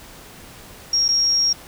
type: tone with dropouts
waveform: sine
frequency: 5588 Hz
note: F8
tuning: in tune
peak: -15 dBFS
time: 0.93-1.53 s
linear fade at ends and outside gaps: 5 ms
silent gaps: 1.082-1.087 s
effects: pink hiss -42 dBFS RMS until 1.67 s